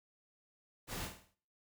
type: noise with echo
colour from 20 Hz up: pink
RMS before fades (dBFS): -42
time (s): 0.87-1.1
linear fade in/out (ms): 50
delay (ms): 51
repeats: 5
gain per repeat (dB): -7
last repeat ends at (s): 1.355
effects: noise-tail reverb RT60 0.5 s tail -20 dB re dry